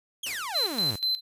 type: exponential sweep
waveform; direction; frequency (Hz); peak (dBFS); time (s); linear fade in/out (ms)
sawtooth; down; 3389 to 91.8; -28; 0.23-0.96; 5
type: noise with exponential decay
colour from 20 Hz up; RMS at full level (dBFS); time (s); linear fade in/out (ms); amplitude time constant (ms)
white; -35; 0.26-0.77; 5; 110
type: noise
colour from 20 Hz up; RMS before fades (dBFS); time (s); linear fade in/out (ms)
blue; -40; 0.53-1; 50
type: tone with tremolo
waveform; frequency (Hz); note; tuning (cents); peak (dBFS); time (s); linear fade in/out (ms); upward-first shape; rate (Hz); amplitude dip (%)
triangle; 4067; C8; -50; -22; 0.54-1.21; 20; square; 4.1; 80
effects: resampled to 32000 Hz